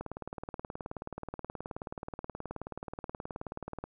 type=click train; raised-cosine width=1 ms; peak=-24 dBFS; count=73; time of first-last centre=0.01-3.84 s; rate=18.8 Hz; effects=none